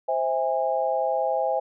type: chord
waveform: sine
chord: C augmented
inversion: none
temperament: just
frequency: 523.3 / 654.1 / 817.6 Hz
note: C5 / E5 / G#5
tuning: 0 / -14 / -27 cents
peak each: -26 dBFS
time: 0.08-1.6 s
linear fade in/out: 10 ms
effects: none